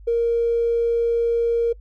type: tone with tanh clipping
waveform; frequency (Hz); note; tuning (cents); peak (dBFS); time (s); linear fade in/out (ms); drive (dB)
triangle; 467; A#4; +3; -16; 0.07-1.73; 10; 2
effects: noise-tail reverb RT60 0.1 s tail -23 dB re dry + added 50 Hz sine -40 dBFS peak until 1.8 s